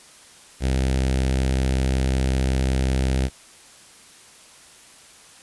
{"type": "tone with notch filter", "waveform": "sawtooth", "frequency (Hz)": 65.41, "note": "C2", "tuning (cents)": 0, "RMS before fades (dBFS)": -21, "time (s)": [0.6, 3.3], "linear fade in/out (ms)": 50, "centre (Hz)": 1100, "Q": 1.3, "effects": ["white hiss -48 dBFS RMS until 5.42 s", "resampled to 24000 Hz"]}